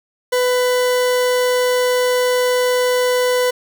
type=tone; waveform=40% pulse; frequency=498.4 Hz; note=B4; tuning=16 cents sharp; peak=-13 dBFS; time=0.32-3.51 s; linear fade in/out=10 ms; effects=7-bit